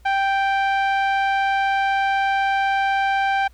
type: tone with low-pass filter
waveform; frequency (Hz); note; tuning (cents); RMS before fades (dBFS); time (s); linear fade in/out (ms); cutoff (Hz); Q
sawtooth; 784; G5; 0; -20; 0.05-3.48; 10; 2200; 1
effects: added 60 Hz sine -47 dBFS peak until 3.53 s + pink hiss -60 dBFS RMS until 3.53 s